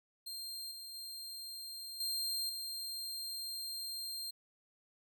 sawtooth tone with level steps, 4186 Hz, C8, in tune, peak -39 / -43 / -41 / -32 / -37 dBFS, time 0.26-4.31 s, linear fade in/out 10 ms, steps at 0.71 / 0.94 / 2 / 2.49 s, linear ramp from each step 5 ms, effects none

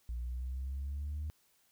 sine exponential sweep, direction up, 58.27 to 76.9 Hz, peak -34 dBFS, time 0.09-1.3 s, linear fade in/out 0 ms, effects tanh soft clip ceiling -33 dBFS + white hiss -71 dBFS RMS until 1.71 s

